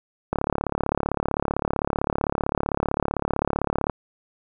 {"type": "click train", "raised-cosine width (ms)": 1, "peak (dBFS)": -8, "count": 128, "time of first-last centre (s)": [0.33, 3.897], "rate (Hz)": 35.6, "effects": []}